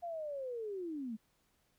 sine linear sweep, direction down, 705 to 207.7 Hz, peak -38 dBFS, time 0.02-1.17 s, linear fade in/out 20 ms, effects pink hiss -75 dBFS RMS until 1.78 s

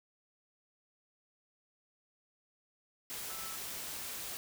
sine tone in noise, 1318.5 Hz, E6, in tune, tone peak -49 dBFS, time 3.3-3.56 s, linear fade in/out 0 ms, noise white, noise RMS -42 dBFS, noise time 3.1-4.37 s, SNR -10 dB, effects none

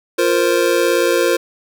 square chord, F suspended fourth, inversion none, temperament just, 349.2 / 465.6 / 523.8 Hz, F4 / Bb4 / C5, 0 / -2 / +2 cents, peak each -18 dBFS, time 0.18-1.37 s, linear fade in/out 10 ms, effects none

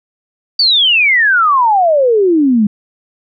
sine exponential sweep, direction down, 4671 to 200.8 Hz, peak -7 dBFS, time 0.59-2.67 s, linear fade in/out 5 ms, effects none

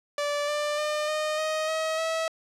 sawtooth tone with pitch steps, 582 / 592.5 / 603.2 / 614.1 / 625.2 / 636.5 / 648 Hz, D5 / D5 / D5 / D#5 / D#5 / D#5 / E5, -16 / +15 / +46 / -23 / +8 / +39 / -30 cents, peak -22 dBFS, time 0.18-2.28 s, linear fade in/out 2 ms, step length 300 ms, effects low-pass 8000 Hz 12 dB/octave

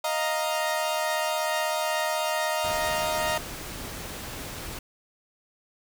sawtooth chord, Eb suspended second, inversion none, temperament equal, 622.3 / 698.5 / 932.3 Hz, Eb5 / F5 / Bb5, 0 / 0 / 0 cents, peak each -24 / -28 / -26 dBFS, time 0.04-3.38 s, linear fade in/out 5 ms
pink noise, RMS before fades -37 dBFS, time 2.64-4.79 s, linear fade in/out 5 ms
effects none

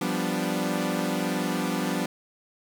sawtooth chord, G dominant seventh, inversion third, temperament equal, 174.61 / 196 / 246.9 / 293.7 Hz, F3 / G3 / B3 / D4, 0 / 0 / 0 / 0 cents, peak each -27 dBFS, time 0.01-2.06 s, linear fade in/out 5 ms, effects 8-bit

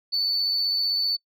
sine tone with amplitude modulation, 4492 Hz, C#8, 22 cents sharp, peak -18 dBFS, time 0.12-1.17 s, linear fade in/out 20 ms, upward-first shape sine, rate 95.4 Hz, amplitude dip 40%, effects noise-tail reverb RT60 0.1 s tail -26 dB re dry + tanh soft clip ceiling -18 dBFS

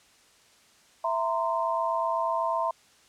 sine tone cluster, 662 / 929 / 1037 Hz, E5 / A#5 / C6, +7 / -6 / -16 cents, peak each -29 dBFS, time 1.04-2.71 s, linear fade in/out 5 ms, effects white hiss -59 dBFS RMS until 3.08 s + low-pass 8000 Hz 12 dB/octave

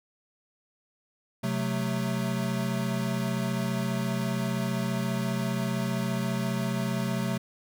square chord, F# diminished, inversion second, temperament equal, 130.81 / 185 / 220 Hz, C3 / F#3 / A3, 0 / 0 / 0 cents, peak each -32 dBFS, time 1.43-7.38 s, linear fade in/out 10 ms, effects none

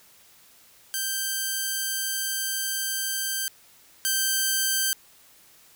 5% pulse tone pair in turn, 1566 / 1560.5 Hz, G6 / G6, -2 / -8 cents, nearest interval unison, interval 6 cents, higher first, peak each -15 / -11 dBFS, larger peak second, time 0.94-3.48 / 4.05-4.93 s, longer first, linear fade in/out 0 ms, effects white hiss -55 dBFS RMS until 5.75 s

